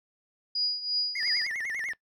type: tone with tremolo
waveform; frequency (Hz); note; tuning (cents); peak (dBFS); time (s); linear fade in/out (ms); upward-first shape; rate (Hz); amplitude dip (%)
sine; 4900; D#8; -27; -24; 0.55-1.47; 5; triangle; 2.9; 80
type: tone with vibrato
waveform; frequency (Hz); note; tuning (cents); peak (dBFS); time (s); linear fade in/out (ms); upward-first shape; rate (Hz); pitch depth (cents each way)
triangle; 1961; B6; -13; -29; 1.15-1.93; 5; sine; 10; 190
type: click train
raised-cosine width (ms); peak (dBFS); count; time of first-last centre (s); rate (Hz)
0.3; -31; 16; 1.23-1.934; 21.3
effects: noise-tail reverb RT60 0.1 s tail -19 dB re dry